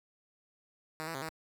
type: tone with pitch steps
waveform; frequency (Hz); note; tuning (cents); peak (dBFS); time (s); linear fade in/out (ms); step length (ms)
5% pulse; 157.4 / 164.4 / 134.1 / 159.8; D#3 / E3 / C3 / D#3; +20 / -4 / +43 / +47; -26; 1-1.292; 0; 73
effects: none